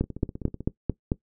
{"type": "two click trains", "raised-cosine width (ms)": 3, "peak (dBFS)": [-10, -22], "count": [6, 10], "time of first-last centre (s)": [[0.01, 1.119], [0.04, 0.606]], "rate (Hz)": [4.51, 15.9], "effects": ["noise-tail reverb RT60 0.1 s tail -19 dB re dry"]}